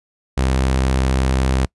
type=tone; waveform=sawtooth; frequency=65.41 Hz; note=C2; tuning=in tune; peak=-11 dBFS; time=0.37-1.66 s; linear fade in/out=10 ms; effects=noise-tail reverb RT60 0.1 s tail -25 dB re dry + resampled to 24000 Hz